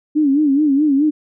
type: tone with vibrato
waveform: sine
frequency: 288.4 Hz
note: D4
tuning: 31 cents flat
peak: -11 dBFS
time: 0.15-1.11 s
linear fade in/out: 20 ms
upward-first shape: sine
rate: 4.7 Hz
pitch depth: 120 cents each way
effects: none